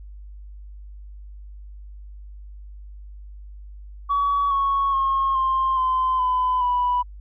sine tone with pitch steps, 1132 / 1106.1 / 1080.9 / 1056.2 / 1032.1 / 1008.5 / 985.5 Hz, C#6 / C#6 / C#6 / C6 / C6 / B5 / B5, +36 / -4 / -44 / +16 / -24 / +36 / -4 cents, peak -17 dBFS, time 4.09-7.03 s, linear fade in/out 20 ms, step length 420 ms, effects tanh soft clip ceiling -14 dBFS + added 50 Hz sine -37 dBFS peak until 7.2 s

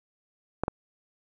clicks, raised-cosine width 1 ms, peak -12 dBFS, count 2, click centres 0.636 / 0.681 s, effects none

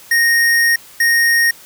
square tone pair in turn, 1859 / 1859 Hz, A#6 / A#6, -5 / -5 cents, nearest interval unison, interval 0 cents, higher neither, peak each -11 dBFS, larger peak neither, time 0.11-0.76 / 1-1.51 s, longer first, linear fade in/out 5 ms, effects white hiss -41 dBFS RMS until 1.65 s

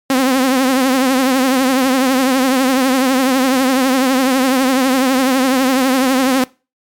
sawtooth tone with vibrato, 261.6 Hz, C4, in tune, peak -7 dBFS, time 0.1-6.44 s, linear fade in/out 2 ms, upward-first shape triangle, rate 12 Hz, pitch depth 95 cents each way, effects noise-tail reverb RT60 0.3 s tail -22 dB re dry + MP3 96 kbps

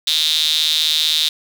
sawtooth tone with high-pass filter, 155.56 Hz, D#3, in tune, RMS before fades -17 dBFS, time 0.07-1.29 s, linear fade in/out 5 ms, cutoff 3700 Hz, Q 8.7, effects none

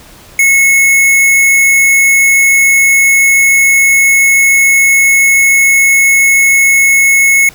sine tone with sample-and-hold, 2187 Hz, C#7, 24 cents flat, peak -4 dBFS, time 0.39-7.49 s, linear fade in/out 2 ms, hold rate 8820 Hz, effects pink hiss -37 dBFS RMS until 7.54 s

